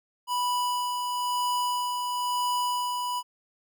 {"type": "tone with tremolo", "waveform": "square", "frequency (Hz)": 985, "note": "B5", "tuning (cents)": -5, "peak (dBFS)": -25, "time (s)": [0.27, 3.23], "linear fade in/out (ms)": 50, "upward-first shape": "sine", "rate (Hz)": 1, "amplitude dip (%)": 35, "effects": []}